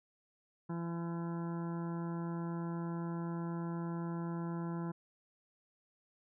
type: harmonic tone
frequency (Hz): 169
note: E3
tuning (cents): +43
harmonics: 1 / 2 / 3 / 4 / 5 / 6 / 8 / 9 / 10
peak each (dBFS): -37 / -43 / -54 / -54 / -52 / -50 / -55 / -61 / -63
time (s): 0.69-4.92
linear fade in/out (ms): 10
effects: none